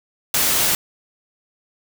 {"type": "noise", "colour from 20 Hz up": "white", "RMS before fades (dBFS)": -18, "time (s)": [0.34, 0.75], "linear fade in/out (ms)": 2, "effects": []}